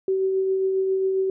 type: tone with tremolo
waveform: sine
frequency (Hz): 381.8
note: G4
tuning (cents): -46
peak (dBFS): -18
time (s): 0.08-1.3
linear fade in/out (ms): 2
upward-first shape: triangle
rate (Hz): 7.4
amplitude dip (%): 30
effects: none